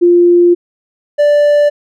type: tone pair in turn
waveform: sine / triangle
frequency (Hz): 349.2 / 586.2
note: F4 / D5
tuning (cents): 0 / -3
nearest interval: major sixth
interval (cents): 897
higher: second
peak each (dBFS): -4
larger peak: neither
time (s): 0.01-0.55 / 1.18-1.7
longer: first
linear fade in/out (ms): 20
effects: none